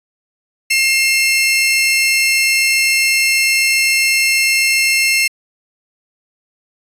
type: tone pair together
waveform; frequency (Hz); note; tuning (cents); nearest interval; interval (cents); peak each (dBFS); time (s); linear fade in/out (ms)
sawtooth; 2133 / 2683; C7 / E7; +33 / +30; major third; 397; -11; 0.7-5.28; 10
effects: resampled to 32000 Hz